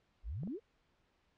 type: exponential sweep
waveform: sine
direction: up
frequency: 41.93 to 493.9 Hz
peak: -38 dBFS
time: 0.23-0.6 s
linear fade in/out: 50 ms
type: clicks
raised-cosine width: 2 ms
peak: -36 dBFS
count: 2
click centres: 0.434 / 0.475 s
effects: pink hiss -75 dBFS RMS until 1.37 s + low-pass 4000 Hz 12 dB/octave